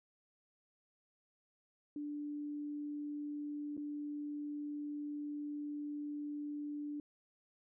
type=tone with dropouts; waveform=sine; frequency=293.7 Hz; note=D4; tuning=in tune; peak=-39 dBFS; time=1.96-7 s; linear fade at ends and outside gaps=2 ms; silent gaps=3.768-3.776 s; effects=none